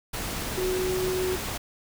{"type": "tone in noise", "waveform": "sine", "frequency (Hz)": 370, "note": "F#4", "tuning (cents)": 0, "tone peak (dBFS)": -25, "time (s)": [0.57, 1.36], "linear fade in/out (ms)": 10, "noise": "pink", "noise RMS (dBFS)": -32, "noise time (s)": [0.13, 1.58], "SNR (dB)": 4, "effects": []}